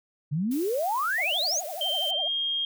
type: exponential sweep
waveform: sine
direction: up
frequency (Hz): 136.9 to 7040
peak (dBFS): -24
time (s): 0.31-1.61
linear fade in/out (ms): 20
type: noise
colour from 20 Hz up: blue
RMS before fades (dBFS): -41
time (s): 0.51-2.11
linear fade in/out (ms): 5
type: tone with vibrato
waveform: sine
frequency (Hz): 663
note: E5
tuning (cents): +10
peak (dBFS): -33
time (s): 1.18-2.28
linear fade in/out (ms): 5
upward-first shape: triangle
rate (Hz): 12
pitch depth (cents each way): 280
type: tone with pitch glide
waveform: sine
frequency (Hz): 3136 to 3230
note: G7 to G#7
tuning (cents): 0 to -49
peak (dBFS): -25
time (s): 1.81-2.65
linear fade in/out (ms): 2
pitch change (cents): +51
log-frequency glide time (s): 2.12-2.3
effects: none